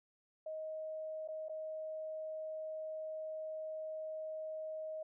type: tone with dropouts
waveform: sine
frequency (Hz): 628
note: D#5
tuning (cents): +16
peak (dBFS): -40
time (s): 0.46-5.03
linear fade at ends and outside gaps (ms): 5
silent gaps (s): 1.277-1.285 / 1.485-1.494
effects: none